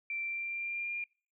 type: tone with pitch glide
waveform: sine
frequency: 2349 to 2401 Hz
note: D7 to D7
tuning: 0 to +38 cents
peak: -34 dBFS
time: 0.1-1.04 s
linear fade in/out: 2 ms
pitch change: +38 cents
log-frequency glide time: 0.22-0.92 s
effects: noise-tail reverb RT60 0.4 s tail -25 dB re dry